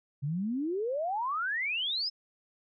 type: exponential sweep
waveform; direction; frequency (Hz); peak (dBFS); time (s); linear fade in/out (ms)
sine; up; 133.7 to 5270; -29; 0.22-2.1; 20
effects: none